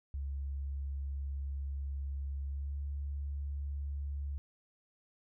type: tone with pitch glide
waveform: sine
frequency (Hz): 69.3 to 70.84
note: C#2 to C#2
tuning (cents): 0 to +38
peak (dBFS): -35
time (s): 0.14-4.38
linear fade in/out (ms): 0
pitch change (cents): +38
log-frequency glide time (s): 2.45-2.77
effects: none